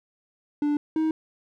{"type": "tone pair in turn", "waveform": "triangle", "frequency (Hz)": [293.7, 316.1], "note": ["D4", "D#4"], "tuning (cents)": [0, 27], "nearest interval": "minor second", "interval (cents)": 127, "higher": "second", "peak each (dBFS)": -19, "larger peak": "neither", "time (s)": [[0.62, 0.77], [0.96, 1.11]], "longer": "neither", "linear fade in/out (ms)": 2, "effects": []}